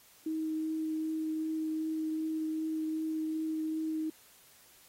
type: tone with vibrato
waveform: sine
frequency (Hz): 315.5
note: D#4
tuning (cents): +24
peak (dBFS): -31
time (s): 0.26-4.1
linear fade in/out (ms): 5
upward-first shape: triangle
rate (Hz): 2.6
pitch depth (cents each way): 10
effects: white hiss -60 dBFS RMS until 4.88 s + AAC 48 kbps